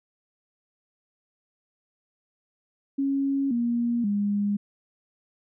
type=tone with pitch steps; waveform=sine; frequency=275.3 / 236.9 / 203.9 Hz; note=C#4 / A#3 / G#3; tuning=-12 / +28 / -32 cents; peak=-22 dBFS; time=2.98-4.57 s; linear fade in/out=10 ms; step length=530 ms; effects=none